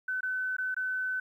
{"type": "tone with dropouts", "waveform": "sine", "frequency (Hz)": 1514, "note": "F#6", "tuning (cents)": 39, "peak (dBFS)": -29, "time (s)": [0.08, 1.2], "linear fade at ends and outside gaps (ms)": 5, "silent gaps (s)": [[0.208, 0.23], [0.567, 0.583], [0.745, 0.765]], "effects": ["11-bit"]}